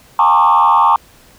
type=tone with frequency modulation; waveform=sine; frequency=998 Hz; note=B5; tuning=18 cents sharp; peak=-6 dBFS; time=0.19-0.96 s; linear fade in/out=2 ms; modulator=83.2 Hz; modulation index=2.2; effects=tanh soft clip ceiling -3 dBFS + pink hiss -46 dBFS RMS until 1.38 s